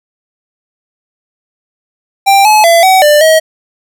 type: tone with pitch steps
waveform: square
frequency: 788 / 855 / 675 / 756 / 594 / 636 Hz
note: G5 / A5 / E5 / F#5 / D5 / D#5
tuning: +9 / -50 / +41 / +37 / +20 / +38 cents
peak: -4 dBFS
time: 2.26-3.4 s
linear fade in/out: 20 ms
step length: 190 ms
effects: none